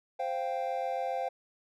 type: chord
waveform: triangle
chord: C suspended fourth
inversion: none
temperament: just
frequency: 523.3 / 697.7 / 784.9 Hz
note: C5 / F5 / G5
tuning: 0 / -2 / +2 cents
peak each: -33 dBFS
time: 0.19-1.29 s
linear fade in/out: 10 ms
effects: none